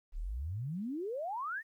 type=exponential sweep; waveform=sine; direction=up; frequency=31.49 to 1900 Hz; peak=-35 dBFS; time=0.12-1.63 s; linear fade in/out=50 ms; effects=12-bit